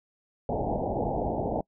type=low-pass noise; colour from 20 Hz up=white; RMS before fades=-29 dBFS; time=0.49-1.61 s; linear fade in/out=2 ms; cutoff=860 Hz; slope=96 dB/octave; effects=noise-tail reverb RT60 0.1 s tail -26 dB re dry